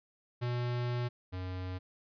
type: tone pair in turn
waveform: square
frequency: 121.8 / 91.99 Hz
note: B2 / F#2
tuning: -24 / -10 cents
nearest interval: perfect fourth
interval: 486 cents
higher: first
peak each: -32 / -37 dBFS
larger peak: first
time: 0.41-1.09 / 1.32-1.79 s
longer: first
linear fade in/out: 20 ms
effects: resampled to 11025 Hz